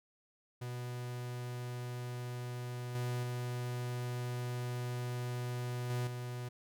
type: tone with level steps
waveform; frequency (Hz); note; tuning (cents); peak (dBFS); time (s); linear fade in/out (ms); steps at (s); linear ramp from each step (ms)
45% pulse; 123.1; B2; -5; -39 / -34 / -36 / -33 / -39; 0.61-6.49; 10; 2.95 / 3.23 / 5.9 / 6.07; 2
effects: none